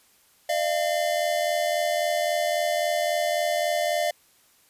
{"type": "tone pair together", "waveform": "square", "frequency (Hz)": [604.3, 688], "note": ["D5", "F5"], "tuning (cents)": [49, -26], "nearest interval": "major second", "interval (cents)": 225, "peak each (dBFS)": -26, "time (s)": [0.49, 4.11], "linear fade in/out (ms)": 5, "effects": ["white hiss -60 dBFS RMS until 4.69 s", "resampled to 32000 Hz"]}